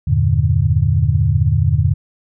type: chord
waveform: sine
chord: E half-diminished seventh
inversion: none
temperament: equal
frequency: 82.41 / 98 / 116.54 / 146.83 Hz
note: E2 / G2 / Bb2 / D3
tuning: 0 / 0 / 0 / 0 cents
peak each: -17 dBFS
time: 0.07-1.94 s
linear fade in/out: 10 ms
effects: none